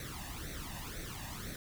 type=noise with flanger; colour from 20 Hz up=pink; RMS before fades=-43 dBFS; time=0-1.56 s; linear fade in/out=2 ms; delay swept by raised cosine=0.49 to 1.12 ms; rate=2 Hz; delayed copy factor=+0.75; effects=none